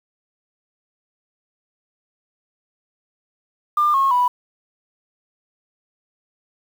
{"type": "tone with pitch steps", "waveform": "sine", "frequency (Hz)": [1198, 1086, 984.4], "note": ["D6", "C#6", "B5"], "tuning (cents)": [34, -36, -6], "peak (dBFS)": -13, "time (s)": [3.77, 4.28], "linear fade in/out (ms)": 5, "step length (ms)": 170, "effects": ["tanh soft clip ceiling -9 dBFS", "7-bit"]}